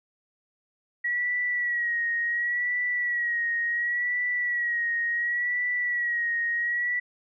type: tone with vibrato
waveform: sine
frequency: 1919 Hz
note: A#6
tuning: 50 cents sharp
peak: -24 dBFS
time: 1.04-7 s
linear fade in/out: 10 ms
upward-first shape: sine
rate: 0.7 Hz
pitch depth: 44 cents each way
effects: none